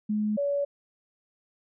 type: tone pair in turn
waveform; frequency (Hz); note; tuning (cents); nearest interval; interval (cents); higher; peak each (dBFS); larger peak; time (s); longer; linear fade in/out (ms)
sine; 211.7 / 568.1; G#3 / C#5; +33 / +42; octave + perfect fourth; 1709; second; -24; neither; 0.09-0.37 / 0.37-0.65; neither; 10
effects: none